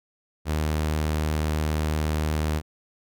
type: tone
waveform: sawtooth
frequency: 77 Hz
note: D#2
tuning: 17 cents flat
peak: -19 dBFS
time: 0.45-2.62 s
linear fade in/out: 50 ms
effects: none